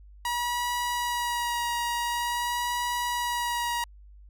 sawtooth tone with vibrato, 960 Hz, B5, 49 cents flat, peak -23 dBFS, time 0.25-3.84 s, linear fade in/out 2 ms, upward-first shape sine, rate 0.47 Hz, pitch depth 17 cents each way, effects added 50 Hz sine -47 dBFS peak until 4.29 s

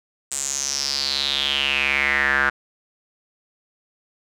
square tone with band-pass filter sweep, 69.3 Hz, C#2, in tune, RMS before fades -22 dBFS, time 0.31-2.5 s, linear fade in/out 10 ms, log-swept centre 7900 to 1500 Hz, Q 6.7, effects none

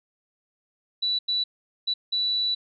sine tone bursts at uneven times, 3951 Hz, B7, in tune, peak -22 dBFS, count 4, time 1.02-1.19 / 1.28-1.44 / 1.87-1.94 / 2.12-2.55 s, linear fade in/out 10 ms, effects none

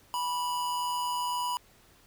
square tone with amplitude modulation, 981 Hz, B5, 12 cents flat, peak -28 dBFS, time 0.14-1.57 s, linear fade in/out 0 ms, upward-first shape sine, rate 162 Hz, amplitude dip 35%, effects pink hiss -60 dBFS RMS until 2.06 s

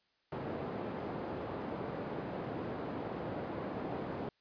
white band-pass noise, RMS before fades -40 dBFS, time 0.32-4.29 s, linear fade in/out 2 ms, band 110 to 580 Hz, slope 12 dB/octave, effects white hiss -75 dBFS RMS until 4.4 s + resampled to 11025 Hz

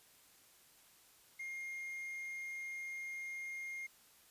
triangle tone, 2127 Hz, C7, 28 cents sharp, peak -40 dBFS, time 1.39-3.87 s, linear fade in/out 10 ms, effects white hiss -65 dBFS RMS until 4.3 s + resampled to 32000 Hz

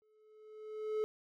triangle tone with exponential growth, 430.8 Hz, A4, 37 cents flat, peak -28 dBFS, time 0.02-1.04 s, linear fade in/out 0 ms, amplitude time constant 220 ms, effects none

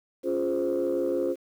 sine chord, Db major seventh, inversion none, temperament equal, 277.2 / 349.2 / 415.3 / 523.3 Hz, Db4 / F4 / Ab4 / C5, 0 / 0 / 0 / 0 cents, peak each -31 / -27 / -31 / -27 dBFS, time 0.23-1.36 s, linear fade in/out 50 ms, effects tanh soft clip ceiling -18 dBFS + 9-bit

